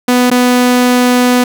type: tone with dropouts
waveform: sawtooth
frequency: 247.8 Hz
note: B3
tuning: 6 cents sharp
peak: -3 dBFS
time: 0.08-1.44 s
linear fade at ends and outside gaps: 5 ms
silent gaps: 0.302-0.312 s
effects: none